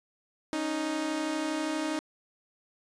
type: tone pair together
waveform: sawtooth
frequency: 278.5 / 310.9 Hz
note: C#4 / D#4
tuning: +8 / -1 cents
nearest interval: major second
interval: 191 cents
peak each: -32 / -26 dBFS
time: 0.53-1.99 s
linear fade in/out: 0 ms
effects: resampled to 22050 Hz